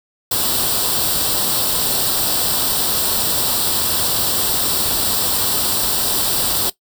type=noise with comb filter; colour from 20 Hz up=white; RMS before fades=-18 dBFS; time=0.31-6.7 s; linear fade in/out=5 ms; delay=0.23 ms; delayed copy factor=+0.7; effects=noise-tail reverb RT60 0.1 s tail -18 dB re dry